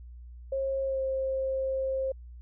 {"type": "tone with pitch glide", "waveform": "sine", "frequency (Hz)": [539, 531], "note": ["C#5", "C5"], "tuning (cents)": [-49, 25], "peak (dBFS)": -27, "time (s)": [0.52, 2.12], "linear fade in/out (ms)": 5, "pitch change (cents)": -26, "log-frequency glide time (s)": [0.85, 1], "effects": ["added 60 Hz sine -43 dBFS peak until 2.41 s"]}